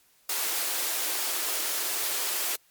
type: high-pass noise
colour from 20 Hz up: white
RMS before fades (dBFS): -29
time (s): 0.29-2.56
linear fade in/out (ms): 5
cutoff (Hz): 300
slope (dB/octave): 48
effects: white hiss -63 dBFS RMS until 2.7 s + MP3 96 kbps